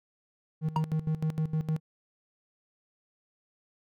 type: tone with tremolo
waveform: triangle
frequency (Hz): 157.1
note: D#3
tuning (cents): +17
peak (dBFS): -23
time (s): 0.61-1.8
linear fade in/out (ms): 50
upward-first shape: square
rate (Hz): 6.5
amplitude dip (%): 80
type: tone with exponential decay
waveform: triangle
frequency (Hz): 943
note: A#5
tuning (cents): +20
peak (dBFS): -21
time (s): 0.76-0.85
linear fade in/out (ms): 1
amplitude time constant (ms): 18
effects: none